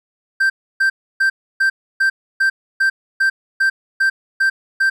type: tone bursts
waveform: triangle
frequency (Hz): 1568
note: G6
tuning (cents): 0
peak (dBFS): -10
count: 12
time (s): 0.4-4.9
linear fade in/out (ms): 10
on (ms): 100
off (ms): 300
effects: none